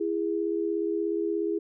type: tone pair together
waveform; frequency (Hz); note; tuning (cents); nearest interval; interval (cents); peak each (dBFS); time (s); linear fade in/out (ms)
sine; 334 / 410.8; E4 / G#4; +23 / -19; major third; 358; -28; 0-1.59; 10
effects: none